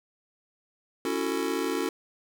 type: chord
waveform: square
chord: F# minor seventh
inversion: second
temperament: just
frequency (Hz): 277.5 / 333 / 370 / 444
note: C#4 / E4 / F#4 / A4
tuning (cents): +2 / +18 / 0 / +16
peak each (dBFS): -33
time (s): 1.05-1.89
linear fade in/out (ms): 2
effects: none